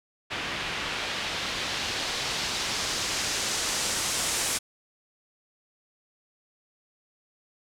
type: noise with low-pass filter sweep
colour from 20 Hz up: white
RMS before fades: -30 dBFS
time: 0.3-4.59 s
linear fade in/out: 20 ms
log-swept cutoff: 2700 to 8800 Hz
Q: 1.1
effects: none